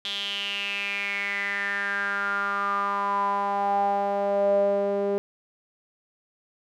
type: tone with band-pass filter sweep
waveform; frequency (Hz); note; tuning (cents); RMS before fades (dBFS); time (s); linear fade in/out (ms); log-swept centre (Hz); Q
sawtooth; 200.5; G3; +39; -26; 0.05-5.18; 0; 3400 to 470; 7.3
effects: none